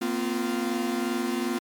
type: chord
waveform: 45% pulse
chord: Bb suspended second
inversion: none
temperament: equal with one note detuned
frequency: 233.1 / 255.7 / 349.2 Hz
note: Bb3 / C4 / F4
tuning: 0 / -40 / 0 cents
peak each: -30 dBFS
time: 0.01-1.59 s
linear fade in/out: 10 ms
effects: MP3 96 kbps